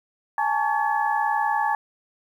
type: tone cluster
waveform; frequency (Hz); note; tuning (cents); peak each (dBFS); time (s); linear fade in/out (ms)
sine; 829 / 889 / 1125 / 1710; G#5 / A5 / C#6 / A6; -3 / +18 / +25 / -50; -24 / -24 / -30 / -28; 0.38-1.75; 2
effects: 9-bit